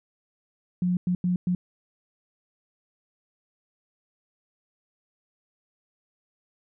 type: tone bursts at uneven times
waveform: sine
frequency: 179.3 Hz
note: F3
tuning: 46 cents sharp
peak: -21 dBFS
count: 4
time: 0.82-0.97 / 1.07-1.15 / 1.24-1.36 / 1.47-1.55 s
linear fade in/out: 2 ms
effects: none